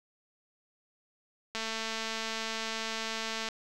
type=click train; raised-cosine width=0.2 ms; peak=-18 dBFS; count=433; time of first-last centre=1.55-3.487 s; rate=223 Hz; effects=none